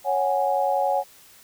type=chord; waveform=sine; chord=C# suspended fourth; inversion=none; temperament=equal; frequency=554.4 / 740 / 830.6 Hz; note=C#5 / F#5 / G#5; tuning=0 / 0 / 0 cents; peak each=-24 dBFS; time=0.04-1.04 s; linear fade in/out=50 ms; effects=white hiss -51 dBFS RMS until 1.43 s